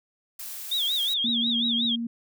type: noise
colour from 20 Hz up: blue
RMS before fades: -37 dBFS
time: 0.39-1.14 s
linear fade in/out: 5 ms
type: tone with vibrato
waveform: sine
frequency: 3520 Hz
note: A7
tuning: in tune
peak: -23 dBFS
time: 0.71-1.96 s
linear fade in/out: 10 ms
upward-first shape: sine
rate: 5.5 Hz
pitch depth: 160 cents each way
type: tone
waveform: sine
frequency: 233.2 Hz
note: A#3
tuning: 1 cent sharp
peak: -27 dBFS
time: 1.24-2.07 s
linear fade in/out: 5 ms
effects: none